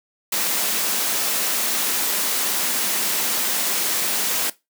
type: high-pass noise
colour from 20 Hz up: white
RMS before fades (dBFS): -22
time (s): 0.32-4.5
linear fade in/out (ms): 5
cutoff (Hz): 170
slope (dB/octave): 48
effects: noise-tail reverb RT60 0.2 s tail -18 dB re dry